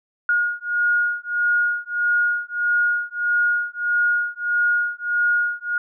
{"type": "beating tone pair", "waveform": "sine", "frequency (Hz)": [1434, 1435.6], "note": ["F6", "F6"], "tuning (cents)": [45, 47], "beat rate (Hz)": 1.6, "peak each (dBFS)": -21, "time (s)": [0.29, 5.78], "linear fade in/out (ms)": 2, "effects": []}